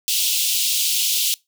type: high-pass noise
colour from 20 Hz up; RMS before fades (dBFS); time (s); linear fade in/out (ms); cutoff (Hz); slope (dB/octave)
pink; -20; 0.08-1.34; 0; 2800; 48
effects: noise-tail reverb RT60 0.2 s tail -23 dB re dry